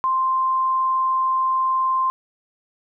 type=tone; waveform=sine; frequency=1046.5 Hz; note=C6; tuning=in tune; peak=-17 dBFS; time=0.04-2.1 s; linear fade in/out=0 ms; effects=none